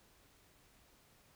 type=silence; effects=pink hiss -67 dBFS RMS until 1.35 s